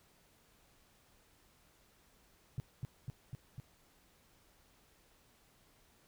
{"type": "tone with echo", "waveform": "sine", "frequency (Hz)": 130, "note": "C3", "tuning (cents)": -11, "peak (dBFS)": -33, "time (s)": [2.58, 2.6], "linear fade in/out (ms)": 0, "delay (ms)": 250, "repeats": 4, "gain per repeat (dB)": -2, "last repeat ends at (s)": 3.6, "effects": ["tanh soft clip ceiling -29 dBFS", "pink hiss -68 dBFS RMS until 6.07 s"]}